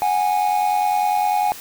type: tone pair together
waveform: triangle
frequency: 735 / 825 Hz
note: F#5 / G#5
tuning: -12 / -12 cents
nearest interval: major second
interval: 200 cents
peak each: -19 / -16 dBFS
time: 0.02-1.52 s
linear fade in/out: 0 ms
effects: white hiss -37 dBFS RMS until 1.6 s